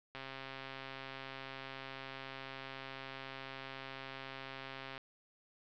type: click train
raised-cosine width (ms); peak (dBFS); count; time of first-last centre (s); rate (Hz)
0.3; -29; 648; 0.15-4.978; 134
effects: low-pass 5000 Hz 12 dB/octave